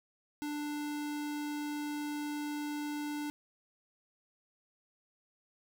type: tone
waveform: square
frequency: 295.3 Hz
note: D4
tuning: 10 cents sharp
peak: -36 dBFS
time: 0.42-3.3 s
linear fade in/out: 0 ms
effects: none